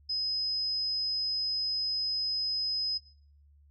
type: tone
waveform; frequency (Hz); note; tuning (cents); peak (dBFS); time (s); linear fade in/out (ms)
sine; 5060; D#8; +28; -29; 0.09-2.98; 10
effects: noise-tail reverb RT60 0.5 s tail -17 dB re dry + added 72 Hz sine -57 dBFS peak until 3.7 s